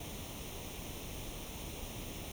pink noise with comb filter, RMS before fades -44 dBFS, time 0-2.32 s, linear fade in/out 5 ms, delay 0.32 ms, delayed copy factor +0.65, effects none

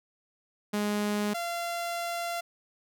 sawtooth tone pair in turn, 207.7 / 687.2 Hz, G#3 / F5, 0 / -28 cents, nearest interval octave + major sixth, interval 2072 cents, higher second, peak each -23 / -27 dBFS, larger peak first, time 0.73-1.34 / 1.34-2.41 s, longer second, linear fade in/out 10 ms, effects none

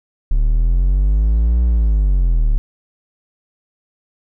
triangle linear two-way sweep, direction up then down, 35.01 to 60.1 to 35.01 Hz, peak -9 dBFS, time 0.31-2.58 s, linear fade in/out 0 ms, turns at 1.63 s, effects none

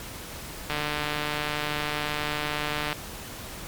click train, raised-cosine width 0.3 ms, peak -12 dBFS, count 333, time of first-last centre 0.7-2.928 s, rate 149 Hz, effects pink hiss -39 dBFS RMS until 3.67 s + MP3 96 kbps

